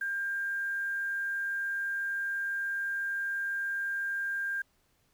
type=tone with quantisation; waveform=sine; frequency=1597 Hz; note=G6; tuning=32 cents sharp; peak=-30 dBFS; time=0.01-4.62 s; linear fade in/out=5 ms; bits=9; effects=pink hiss -71 dBFS RMS until 5.13 s